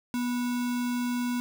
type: tone with sample-and-hold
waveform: sine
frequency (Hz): 244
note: B3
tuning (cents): -21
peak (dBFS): -26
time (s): 0.14-1.4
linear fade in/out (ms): 0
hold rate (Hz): 1225
effects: none